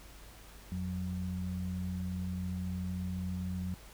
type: tone pair together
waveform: sine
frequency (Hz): 87.31 / 182.46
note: F2 / F#3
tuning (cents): 0 / -24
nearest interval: octave + minor second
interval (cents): 1276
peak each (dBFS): -37 / -36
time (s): 0.72-3.74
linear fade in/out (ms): 0
effects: added 50 Hz sine -52 dBFS peak until 3.93 s + pink hiss -55 dBFS RMS until 3.93 s